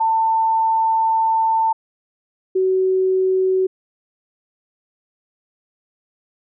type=tone pair in turn; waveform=sine; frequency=894 / 375.9 Hz; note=A5 / F#4; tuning=+27 / +27 cents; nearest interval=octave + minor third; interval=1500 cents; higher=first; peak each=-14 dBFS; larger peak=neither; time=0-1.73 / 2.55-3.67 s; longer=first; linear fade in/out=10 ms; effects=none